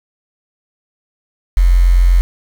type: tone with quantisation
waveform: sine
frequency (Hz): 44.07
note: F1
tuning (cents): +16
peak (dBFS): -6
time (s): 1.57-2.21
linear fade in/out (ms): 0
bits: 5
effects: none